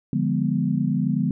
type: chord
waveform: sine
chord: D diminished seventh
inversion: none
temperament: equal with one note detuned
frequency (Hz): 146.83 / 174.61 / 205.4 / 246.9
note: D3 / F3 / Ab3 / Cb4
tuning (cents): 0 / 0 / -19 / 0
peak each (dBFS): -25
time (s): 0.13-1.31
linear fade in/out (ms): 2
effects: none